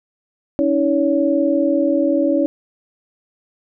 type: tone cluster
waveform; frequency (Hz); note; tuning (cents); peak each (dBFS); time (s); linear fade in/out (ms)
sine; 281.2 / 321.5 / 564; C#4 / E4 / C#5; +25 / -43 / +30; -18; 0.59-2.46; 0
effects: none